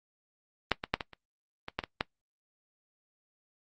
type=clicks; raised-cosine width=0.3 ms; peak=-7 / -17 / -8 / -17 / -30 / -21 / -13 / -20 / -11 dBFS; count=9; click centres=0.717 / 0.839 / 0.94 / 1.008 / 1.133 / 1.684 / 1.79 / 1.838 / 2.009 s; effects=noise-tail reverb RT60 0.1 s tail -19 dB re dry + Opus 32 kbps